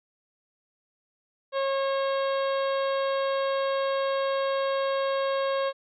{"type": "harmonic tone", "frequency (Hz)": 544, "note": "C#5", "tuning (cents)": -33, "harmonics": [1, 2, 3, 4, 5, 6, 7, 8], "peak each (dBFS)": [-25, -31, -38, -44, -44, -43, -43, -47], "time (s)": [1.52, 5.73], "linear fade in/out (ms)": 50, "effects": []}